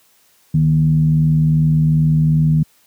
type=tone with frequency modulation; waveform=sine; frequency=154.6 Hz; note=D#3; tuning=11 cents flat; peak=-10 dBFS; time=0.54-2.63 s; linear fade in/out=5 ms; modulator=82.6 Hz; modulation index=0.48; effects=white hiss -55 dBFS RMS until 2.86 s + high-pass 80 Hz 12 dB/octave